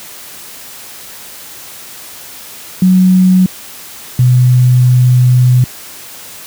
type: tone pair in turn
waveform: sine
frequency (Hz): 185 / 125.39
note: F#3 / B2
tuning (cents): 0 / +27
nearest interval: perfect fifth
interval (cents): 673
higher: first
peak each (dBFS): -4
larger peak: neither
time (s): 2.82-3.46 / 4.19-5.64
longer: second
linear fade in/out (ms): 2
effects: white hiss -31 dBFS RMS until 6.46 s + high-pass 60 Hz 12 dB/octave